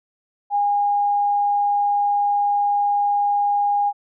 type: tone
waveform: sine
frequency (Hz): 816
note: G#5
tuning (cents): -31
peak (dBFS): -16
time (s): 0.5-3.93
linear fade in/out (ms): 50
effects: none